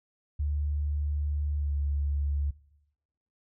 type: tone with pitch glide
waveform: sine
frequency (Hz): 73.42 to 71.62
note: D2 to D2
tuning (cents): 0 to -43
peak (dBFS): -26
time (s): 0.39-2.51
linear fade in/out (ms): 10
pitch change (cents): -43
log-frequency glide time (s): 1.56-1.74
effects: noise-tail reverb RT60 0.9 s tail -20 dB re dry